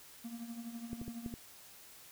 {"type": "tone with tremolo", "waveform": "triangle", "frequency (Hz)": 233.1, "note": "A#3", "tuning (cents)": 0, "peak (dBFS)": -37, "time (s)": [0.24, 1.34], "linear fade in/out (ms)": 10, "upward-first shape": "triangle", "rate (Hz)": 12, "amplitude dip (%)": 75}
{"type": "clicks", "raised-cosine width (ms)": 3, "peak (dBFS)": -30, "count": 5, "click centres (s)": [0.931, 1.015, 1.08, 1.262, 1.339]}
{"effects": ["white hiss -56 dBFS RMS until 2.11 s"]}